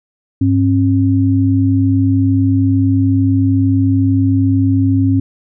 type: tone pair together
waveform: sine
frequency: 101.14 / 270 Hz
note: G#2 / C#4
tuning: -45 / -45 cents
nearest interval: octave + perfect fourth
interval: 1700 cents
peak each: -12 dBFS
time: 0.41-5.2 s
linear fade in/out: 5 ms
effects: none